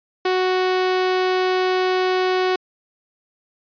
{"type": "tone", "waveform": "sawtooth", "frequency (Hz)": 370, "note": "F#4", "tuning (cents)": 0, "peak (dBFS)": -13, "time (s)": [0.25, 2.56], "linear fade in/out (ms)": 5, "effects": ["resampled to 11025 Hz"]}